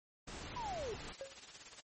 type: noise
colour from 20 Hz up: pink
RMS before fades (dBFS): -47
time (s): 0.27-1.13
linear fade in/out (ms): 10
type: linear sweep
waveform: sine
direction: down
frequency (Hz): 1017 to 380.4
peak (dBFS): -39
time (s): 0.56-0.94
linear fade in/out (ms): 5
type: noise with tremolo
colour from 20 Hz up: white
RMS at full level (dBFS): -49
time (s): 1.07-1.81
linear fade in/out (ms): 10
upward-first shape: triangle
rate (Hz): 17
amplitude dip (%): 70
type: tone with exponential decay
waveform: triangle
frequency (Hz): 543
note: C#5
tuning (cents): -36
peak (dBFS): -37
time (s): 1.21-1.4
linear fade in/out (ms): 0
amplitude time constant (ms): 40
effects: MP3 32 kbps